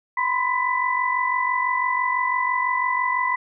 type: tone cluster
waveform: sine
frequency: 987 / 1033 / 1989 Hz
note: B5 / C6 / B6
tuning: -1 / -22 / +12 cents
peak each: -24 dBFS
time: 0.17-3.36 s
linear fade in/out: 5 ms
effects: none